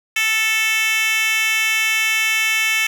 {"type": "tone with high-pass filter", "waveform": "10% pulse", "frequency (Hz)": 440, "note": "A4", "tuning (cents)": 0, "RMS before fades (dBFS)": -18, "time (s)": [0.16, 2.87], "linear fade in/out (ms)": 5, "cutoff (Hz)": 2400, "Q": 2.5, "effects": []}